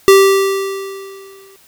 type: tone with exponential decay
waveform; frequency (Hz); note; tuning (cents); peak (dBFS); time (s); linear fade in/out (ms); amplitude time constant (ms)
square; 390; G4; -9; -3; 0.08-1.56; 0; 320
effects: white hiss -48 dBFS RMS until 1.67 s